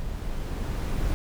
brown noise with level ramp, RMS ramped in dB -33 to -25 dBFS, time 0-1.14 s, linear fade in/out 0 ms, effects none

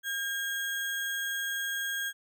sine tone with sample-and-hold, 1612 Hz, G6, 48 cents sharp, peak -30 dBFS, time 0.03-2.13 s, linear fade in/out 50 ms, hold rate 4900 Hz, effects none

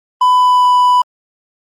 triangle tone with pitch glide, 1000 to 991.9 Hz, B5 to B5, +21 to +7 cents, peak -5 dBFS, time 0.21-1.02 s, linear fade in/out 5 ms, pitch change -14 cents, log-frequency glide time 0.35-0.75 s, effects Opus 32 kbps

